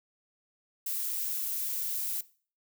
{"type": "noise", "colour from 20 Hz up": "violet", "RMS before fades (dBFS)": -33, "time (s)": [0.86, 2.21], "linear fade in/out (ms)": 5, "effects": ["noise-tail reverb RT60 0.4 s tail -18 dB re dry"]}